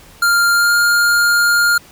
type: tone with pitch glide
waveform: square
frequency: 1396.9 to 1409.9 Hz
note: F6 to F6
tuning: 0 to +16 cents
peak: -11 dBFS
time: 0.22-1.78 s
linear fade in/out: 5 ms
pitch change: +16 cents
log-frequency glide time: 0.53-0.74 s
effects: pink hiss -43 dBFS RMS until 1.91 s